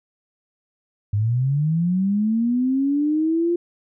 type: linear sweep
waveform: sine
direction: up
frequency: 99.3 to 349.2 Hz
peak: -17 dBFS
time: 1.13-3.56 s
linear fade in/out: 5 ms
effects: none